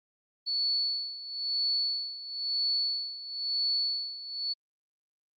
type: tone with tremolo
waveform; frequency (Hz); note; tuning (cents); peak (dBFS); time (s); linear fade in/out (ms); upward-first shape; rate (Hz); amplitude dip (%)
sine; 4435; C#8; 0; -25; 0.46-4.54; 20; sine; 1; 80
effects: Opus 24 kbps